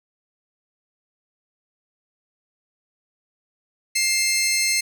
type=tone pair together; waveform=15% pulse; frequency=2112 / 2637 Hz; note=C7 / E7; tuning=+16 / 0 cents; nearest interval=major third; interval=384 cents; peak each=-13 / -20 dBFS; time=3.95-4.81 s; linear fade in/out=10 ms; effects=none